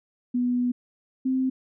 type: tone pair in turn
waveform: sine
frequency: 246.1 / 260.7 Hz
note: B3 / C4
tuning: -6 / -6 cents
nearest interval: minor second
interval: 100 cents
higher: second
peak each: -21 / -21 dBFS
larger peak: neither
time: 0.34-0.72 / 1.25-1.5 s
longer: first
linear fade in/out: 10 ms
effects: none